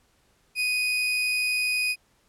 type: tone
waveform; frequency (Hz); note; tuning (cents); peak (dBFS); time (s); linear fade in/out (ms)
35% pulse; 2489; D#7; 0; -21; 0.55-1.96; 50
effects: pink hiss -65 dBFS RMS until 2.28 s + low-pass 12000 Hz 12 dB/octave